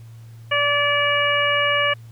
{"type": "harmonic tone", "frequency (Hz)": 578, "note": "D5", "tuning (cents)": -28, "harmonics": [1, 2, 3, 4, 5], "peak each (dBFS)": [-23, -23, -23, -23, -23], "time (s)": [0.51, 1.94], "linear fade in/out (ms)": 10, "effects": ["added 114 Hz sine -38 dBFS peak until 2.11 s", "pink hiss -56 dBFS RMS until 2.11 s"]}